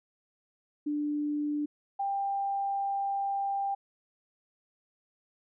sine tone pair in turn, 295.4 / 792.7 Hz, D4 / G5, +10 / +19 cents, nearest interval octave + perfect fourth, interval 1709 cents, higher second, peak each -28 dBFS, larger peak neither, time 0.86-1.66 / 1.99-3.75 s, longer second, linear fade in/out 10 ms, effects none

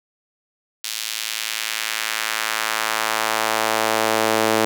sawtooth tone with high-pass filter sweep, 110 Hz, A2, in tune, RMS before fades -22 dBFS, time 0.84-4.65 s, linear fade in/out 0 ms, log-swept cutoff 3800 to 400 Hz, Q 1, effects none

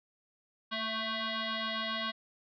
sine tone with frequency modulation, 1108.7 Hz, C#6, in tune, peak -32 dBFS, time 0.71-2.12 s, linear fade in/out 20 ms, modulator 442 Hz, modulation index 6.5, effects none

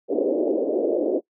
pink band-pass noise, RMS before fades -22 dBFS, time 0.08-1.21 s, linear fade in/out 50 ms, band 290 to 580 Hz, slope 48 dB/octave, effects noise-tail reverb RT60 0.1 s tail -22 dB re dry

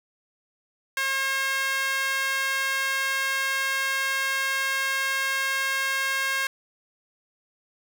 sawtooth tone with high-pass filter, 538 Hz, C5, 48 cents sharp, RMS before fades -26 dBFS, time 0.97-6.47 s, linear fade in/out 2 ms, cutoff 1600 Hz, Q 2.3, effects none

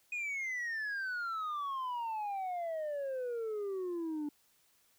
sine exponential sweep, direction down, 2489 to 290 Hz, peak -32 dBFS, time 0.12-4.29 s, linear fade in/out 5 ms, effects tanh soft clip ceiling -34 dBFS + white hiss -70 dBFS RMS until 4.98 s

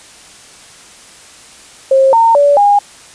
sine tone with pitch steps, 535 / 914 / 574 / 815 Hz, C5 / A#5 / D5 / G#5, +38 / -34 / -40 / -33 cents, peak -5 dBFS, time 1.91-2.79 s, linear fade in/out 5 ms, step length 220 ms, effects white hiss -38 dBFS RMS until 3.14 s + resampled to 22050 Hz

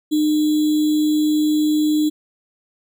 sine tone with sample-and-hold, 304.2 Hz, D#4, 39 cents flat, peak -14 dBFS, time 0.11-2.1 s, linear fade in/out 20 ms, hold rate 3675 Hz, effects none

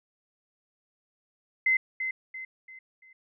sine tone with echo, 2059 Hz, C7, 28 cents flat, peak -20 dBFS, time 1.66-1.77 s, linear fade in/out 5 ms, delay 340 ms, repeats 4, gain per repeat -8 dB, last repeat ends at 3.13 s, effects none

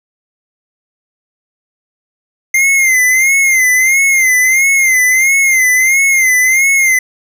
square tone with vibrato, 2093 Hz, C7, in tune, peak -8 dBFS, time 2.54-6.99 s, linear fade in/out 5 ms, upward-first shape sine, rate 1.5 Hz, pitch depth 81 cents each way, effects none

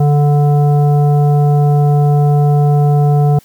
sine tone with frequency modulation, 145.8 Hz, D3, 12 cents flat, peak -7 dBFS, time 0-3.39 s, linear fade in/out 5 ms, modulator 584 Hz, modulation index 0.52, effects white hiss -47 dBFS RMS until 3.44 s

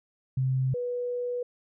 sine tone pair in turn, 130.81 / 489.6 Hz, C3 / B4, 0 / -15 cents, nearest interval octave + major seventh, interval 2285 cents, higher second, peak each -23 / -28 dBFS, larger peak first, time 0.37-0.74 / 0.74-1.43 s, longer second, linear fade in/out 5 ms, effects none

